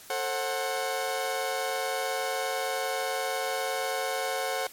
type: chord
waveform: sawtooth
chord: F# diminished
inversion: first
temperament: just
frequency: 444 / 532.8 / 740 Hz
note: A4 / C5 / F#5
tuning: +16 / +31 / 0 cents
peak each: -31 / -28 / -28 dBFS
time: 0.1-4.67 s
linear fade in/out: 2 ms
effects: white hiss -49 dBFS RMS until 4.72 s + MP3 64 kbps